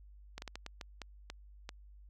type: slowing click train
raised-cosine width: 0.2 ms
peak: -25 dBFS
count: 9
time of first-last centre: 0.38-1.691 s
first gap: 41 ms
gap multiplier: 1.38
effects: added 50 Hz sine -53 dBFS peak until 2.09 s